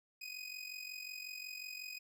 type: tone with amplitude modulation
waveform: 25% pulse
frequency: 2500 Hz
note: D#7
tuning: 8 cents sharp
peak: -37 dBFS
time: 0.21-1.99 s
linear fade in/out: 10 ms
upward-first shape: sine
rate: 45.5 Hz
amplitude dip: 70%
effects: none